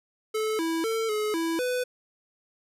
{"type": "tone with pitch steps", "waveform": "square", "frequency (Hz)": [434.6, 327.9, 448.5, 425.2, 329.7, 499], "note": ["A4", "E4", "A4", "G#4", "E4", "B4"], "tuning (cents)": [-21, -9, 33, 41, 0, 18], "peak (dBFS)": -26, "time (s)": [0.34, 1.84], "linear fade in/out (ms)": 10, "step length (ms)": 250, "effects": ["resampled to 32000 Hz"]}